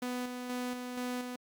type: tone with tremolo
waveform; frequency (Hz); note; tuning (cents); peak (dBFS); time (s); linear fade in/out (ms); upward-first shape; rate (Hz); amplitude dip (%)
sawtooth; 248.4; B3; +10; -30; 0.02-1.36; 5; square; 2.1; 40
effects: Opus 48 kbps